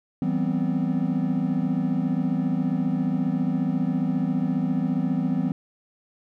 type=chord; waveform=triangle; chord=C major seventh; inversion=first; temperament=equal with one note detuned; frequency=164.81 / 192.41 / 246.9 / 261.6 Hz; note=E3 / G3 / B3 / C4; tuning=0 / -32 / 0 / 0 cents; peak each=-25 dBFS; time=0.22-5.52 s; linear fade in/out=2 ms; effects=tanh soft clip ceiling -9 dBFS